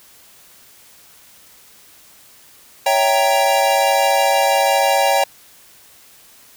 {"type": "chord", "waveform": "square", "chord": "C# diminished seventh", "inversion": "none", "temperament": "equal with one note detuned", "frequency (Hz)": [558.2, 659.3, 784, 932.3], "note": ["C#5", "E5", "G5", "Bb5"], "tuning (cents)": [12, 0, 0, 0], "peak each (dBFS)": [-19, -22, -17, -22], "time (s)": [2.86, 5.24], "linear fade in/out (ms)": 5, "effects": ["white hiss -47 dBFS RMS until 6.56 s"]}